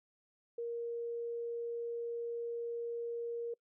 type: tone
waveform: sine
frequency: 469.1 Hz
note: A#4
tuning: 11 cents sharp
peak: -36 dBFS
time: 0.58-3.54 s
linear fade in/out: 5 ms
effects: noise-tail reverb RT60 0.1 s tail -26 dB re dry